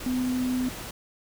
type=tone in noise; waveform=sine; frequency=252.8 Hz; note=B3; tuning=41 cents sharp; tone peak=-24 dBFS; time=0.06-0.69 s; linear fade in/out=5 ms; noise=pink; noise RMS=-38 dBFS; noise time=0-0.91 s; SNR=+11 dB; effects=none